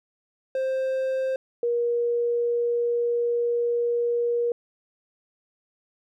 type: tone pair in turn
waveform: triangle / sine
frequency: 526 / 475.2 Hz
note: C5 / A#4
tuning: +9 / +33 cents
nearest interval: major second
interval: 176 cents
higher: first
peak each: -21 dBFS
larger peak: neither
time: 0.55-1.36 / 1.63-4.52 s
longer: second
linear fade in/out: 2 ms
effects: none